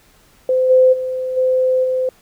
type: tone with level steps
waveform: sine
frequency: 514 Hz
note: C5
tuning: 31 cents flat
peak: -12 / -7 / -19 / -12 / -15 dBFS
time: 0.49-2.09 s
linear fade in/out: 2 ms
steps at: 0.69 / 0.92 / 1.36 / 1.83 s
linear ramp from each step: 20 ms
effects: pink hiss -52 dBFS RMS until 2.21 s

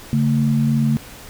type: tone pair together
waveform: sine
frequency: 141.36 / 224.4 Hz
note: C#3 / A3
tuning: +34 / +34 cents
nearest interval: minor sixth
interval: 800 cents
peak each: -17 dBFS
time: 0.13-0.97 s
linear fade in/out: 0 ms
effects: pink hiss -39 dBFS RMS until 1.29 s

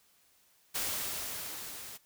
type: noise with level ramp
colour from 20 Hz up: white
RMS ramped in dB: -33 to -46 dBFS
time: 0.74-1.98 s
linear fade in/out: 20 ms
effects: white hiss -67 dBFS RMS until 2.05 s

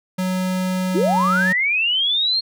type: tone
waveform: square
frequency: 185 Hz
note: F#3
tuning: in tune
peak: -20 dBFS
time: 0.18-1.53 s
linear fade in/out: 10 ms
type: linear sweep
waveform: sine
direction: up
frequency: 277.2 to 4284 Hz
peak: -16 dBFS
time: 0.94-2.41 s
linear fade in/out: 20 ms
effects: none

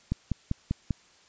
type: click train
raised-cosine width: 5 ms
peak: -14 dBFS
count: 5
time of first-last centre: 0.12-0.907 s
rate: 5.08 Hz
effects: white hiss -59 dBFS RMS until 1.28 s + resampled to 16000 Hz

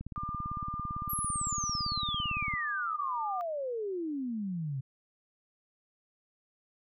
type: click train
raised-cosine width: 5 ms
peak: -27 dBFS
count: 46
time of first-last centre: 0.01-2.538 s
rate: 17.8 Hz
type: tone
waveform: sine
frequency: 1199 Hz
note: D6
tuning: 36 cents sharp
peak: -35 dBFS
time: 0.16-3.41 s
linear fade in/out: 0 ms
type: exponential sweep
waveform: sine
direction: down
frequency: 11950 to 128.1 Hz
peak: -32 dBFS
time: 1.09-4.81 s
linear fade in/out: 10 ms
effects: none

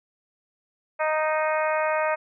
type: harmonic tone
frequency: 310.5 Hz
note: D#4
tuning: 3 cents flat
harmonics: 2 / 3 / 4 / 5 / 6 / 7 / 8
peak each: -24 / -28 / -30 / -32 / -34 / -35 / -36 dBFS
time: 0.99-2.16 s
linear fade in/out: 20 ms
effects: none

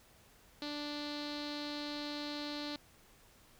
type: tone with low-pass filter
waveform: sawtooth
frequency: 293.7 Hz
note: D4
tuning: in tune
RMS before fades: -41 dBFS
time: 0.62-2.76 s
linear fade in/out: 0 ms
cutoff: 4200 Hz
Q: 6.6
effects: pink hiss -63 dBFS RMS until 3.59 s

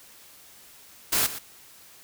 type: noise with echo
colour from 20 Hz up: white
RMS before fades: -23 dBFS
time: 1.12-1.27 s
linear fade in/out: 10 ms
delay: 120 ms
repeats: 1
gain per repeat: -13 dB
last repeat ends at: 1.39 s
effects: white hiss -51 dBFS RMS until 2.03 s

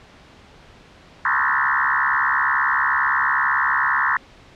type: tone with frequency modulation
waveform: sine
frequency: 1420 Hz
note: F6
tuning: 28 cents sharp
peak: -16 dBFS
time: 1.25-4.17 s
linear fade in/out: 2 ms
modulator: 68.9 Hz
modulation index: 6.7
effects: pink hiss -47 dBFS RMS until 4.55 s + low-pass 4000 Hz 12 dB/octave

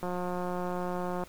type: click train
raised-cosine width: 1 ms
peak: -21 dBFS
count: 217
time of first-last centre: 0.03-1.237 s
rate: 179 Hz
effects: pink hiss -54 dBFS RMS until 1.28 s

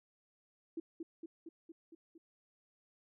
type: tone with echo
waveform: sine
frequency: 329.6 Hz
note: E4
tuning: in tune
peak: -37 dBFS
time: 0.77-0.8 s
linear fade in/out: 5 ms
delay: 230 ms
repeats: 6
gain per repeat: -3 dB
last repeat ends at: 2.18 s
effects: none

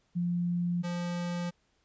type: tone pair in turn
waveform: sine / square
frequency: 174.61 / 174.61 Hz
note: F3 / F3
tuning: 0 / 0 cents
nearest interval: unison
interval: 0 cents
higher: neither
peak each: -27 / -32 dBFS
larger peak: first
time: 0.15-0.83 / 0.83-1.51 s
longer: neither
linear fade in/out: 20 ms
effects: pink hiss -72 dBFS RMS until 1.84 s + resampled to 16000 Hz

